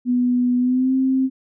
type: tone with pitch glide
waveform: sine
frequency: 246.9 to 263.1 Hz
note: B3 to C4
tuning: 0 to +10 cents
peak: -15 dBFS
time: 0.05-1.3 s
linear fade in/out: 50 ms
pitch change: +110 cents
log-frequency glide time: 0.58-0.94 s
effects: none